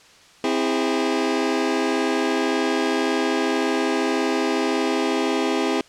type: chord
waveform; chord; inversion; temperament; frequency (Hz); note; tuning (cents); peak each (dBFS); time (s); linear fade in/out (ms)
sawtooth; C augmented; none; just; 261.6 / 327 / 408.8; C4 / E4 / G#4; 0 / -14 / -27; -20; 0.44-5.81; 2
effects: white hiss -50 dBFS RMS until 5.88 s + low-pass 6000 Hz 12 dB/octave